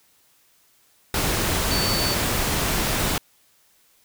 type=tone in noise; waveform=sine; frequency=4513 Hz; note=C#8; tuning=30 cents sharp; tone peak=-25 dBFS; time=1.71-2.14 s; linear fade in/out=2 ms; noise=pink; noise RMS=-23 dBFS; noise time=1.14-3.18 s; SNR=-5 dB; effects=white hiss -60 dBFS RMS until 4.04 s